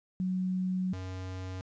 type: tone pair in turn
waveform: sine / square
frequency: 185 / 93.04 Hz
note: F#3 / F#2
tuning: 0 / +10 cents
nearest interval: octave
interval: 1190 cents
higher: first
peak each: -28 / -37 dBFS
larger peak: first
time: 0.2-0.93 / 0.93-1.61 s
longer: first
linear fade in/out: 0 ms
effects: resampled to 16000 Hz + 11-bit